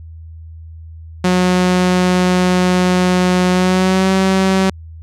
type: tone with pitch glide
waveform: sawtooth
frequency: 181.7 to 190.4 Hz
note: F#3 to F#3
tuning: -31 to +50 cents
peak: -7 dBFS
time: 1.24-4.7 s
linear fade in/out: 5 ms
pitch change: +81 cents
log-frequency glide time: 3.51-4.11 s
effects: added 81 Hz sine -31 dBFS peak until 5.02 s + low-pass 8000 Hz 12 dB/octave